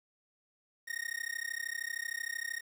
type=tone with amplitude modulation; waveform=45% pulse; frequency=1859 Hz; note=A#6; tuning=5 cents flat; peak=-32 dBFS; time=0.87-2.61 s; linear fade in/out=20 ms; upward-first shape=sine; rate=33 Hz; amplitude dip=100%; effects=10-bit